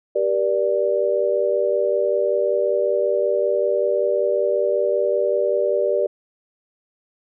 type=chord; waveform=sine; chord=G minor; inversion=none; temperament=equal with one note detuned; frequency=392 / 477.3 / 587.3 Hz; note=G4 / Bb4 / D5; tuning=0 / +41 / 0 cents; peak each=-22 / -22 / -20 dBFS; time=0.15-6.07 s; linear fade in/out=10 ms; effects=none